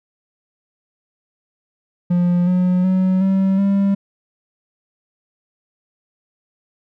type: tone with pitch steps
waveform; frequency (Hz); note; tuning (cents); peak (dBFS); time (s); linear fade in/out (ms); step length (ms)
triangle; 176.2 / 181.36 / 186.68 / 192.15 / 197.78; F3 / F#3 / F#3 / G3 / G3; +16 / -34 / +16 / -34 / +16; -11; 2.1-3.95; 10; 370
effects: none